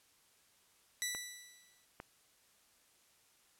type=tone with exponential decay; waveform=10% pulse; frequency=1969 Hz; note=B6; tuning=6 cents flat; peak=-24 dBFS; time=1.02-1.85 s; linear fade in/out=0 ms; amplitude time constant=180 ms
type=clicks; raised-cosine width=0.5 ms; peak=-30 dBFS; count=2; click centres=1.149 / 2.001 s
effects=white hiss -69 dBFS RMS until 3.59 s + low-pass 12000 Hz 12 dB/octave